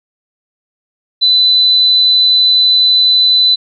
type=tone; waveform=sine; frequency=4004 Hz; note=B7; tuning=23 cents sharp; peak=-6 dBFS; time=1.21-3.56 s; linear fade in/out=20 ms; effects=none